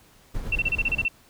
brown noise with tremolo, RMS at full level -29 dBFS, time 0.34-1.06 s, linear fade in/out 10 ms, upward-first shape triangle, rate 9.5 Hz, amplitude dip 50%
sine tone bursts, 2700 Hz, E7, 41 cents sharp, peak -20 dBFS, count 9, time 0.52-1.083 s, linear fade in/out 5 ms, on 35 ms, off 31 ms
effects pink hiss -56 dBFS RMS until 1.29 s

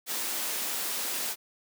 white high-pass noise, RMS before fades -32 dBFS, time 0.06-1.36 s, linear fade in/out 50 ms, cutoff 210 Hz, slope 24 dB/octave, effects none

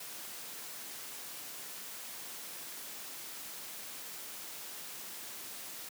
white noise, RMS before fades -45 dBFS, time 0-5.89 s, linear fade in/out 5 ms, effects high-pass 150 Hz 12 dB/octave

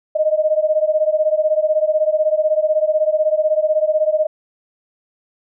sine beating tone pair, 612 / 628 Hz, D#5 / D#5, -29 / +16 cents, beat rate 16 Hz, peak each -16 / -17 dBFS, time 0.15-4.27 s, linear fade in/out 10 ms, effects none

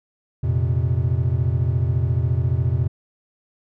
triangle chord, F suspended fourth, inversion none, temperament equal, 87.31 / 116.54 / 130.81 Hz, F2 / Bb2 / C3, 0 / 0 / 0 cents, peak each -20 dBFS, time 0.43-2.88 s, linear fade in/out 10 ms, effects none

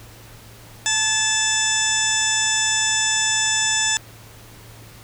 harmonic tone with a mistuned harmonic, 880 Hz, A5, in tune, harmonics 1 / 2 / 3 / 4 / 6 / 7 / 8 / 9, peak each -30 / -24 / -29 / -24 / -27 / -28 / -24 / -26 dBFS, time 0.86-3.97 s, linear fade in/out 0 ms, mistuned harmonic 2, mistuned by -31 cents, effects added 112 Hz sine -45 dBFS peak until 5.03 s + pink hiss -45 dBFS RMS until 5.03 s

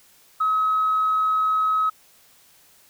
sine tone, 1278 Hz, D#6, 46 cents sharp, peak -17 dBFS, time 0.4-1.9 s, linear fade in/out 10 ms, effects tanh soft clip ceiling -13 dBFS + white hiss -55 dBFS RMS until 2.89 s

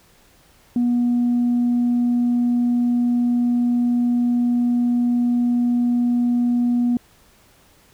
sine tone, 241.8 Hz, B3, 36 cents flat, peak -14 dBFS, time 0.76-6.97 s, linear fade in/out 2 ms, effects tanh soft clip ceiling -13 dBFS + pink hiss -54 dBFS RMS until 7.93 s

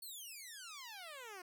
10% pulse exponential sweep, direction down, 4472 to 349.2 Hz, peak -40 dBFS, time 0.02-1.42 s, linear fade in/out 5 ms, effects none

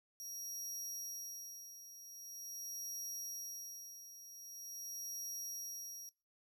sawtooth tone with tremolo, 5670 Hz, F8, 25 cents sharp, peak -40 dBFS, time 0.2-6.09 s, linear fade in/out 0 ms, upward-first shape sine, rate 0.44 Hz, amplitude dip 70%, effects noise-tail reverb RT60 0.3 s tail -22 dB re dry

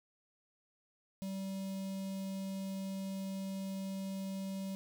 square tone with notch filter, 193 Hz, G3, 27 cents flat, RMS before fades -40 dBFS, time 1.22-4.75 s, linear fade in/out 0 ms, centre 1500 Hz, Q 0.59, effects none

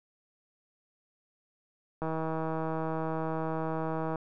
click train, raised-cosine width 1 ms, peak -20 dBFS, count 343, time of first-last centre 2.02-4.158 s, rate 160 Hz, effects none

